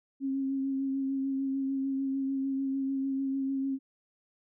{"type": "tone with vibrato", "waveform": "sine", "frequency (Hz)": 270.3, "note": "C#4", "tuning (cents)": -44, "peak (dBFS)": -28, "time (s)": [0.2, 3.79], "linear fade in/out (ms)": 50, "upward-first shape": "triangle", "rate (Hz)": 6.7, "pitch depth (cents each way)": 23, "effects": []}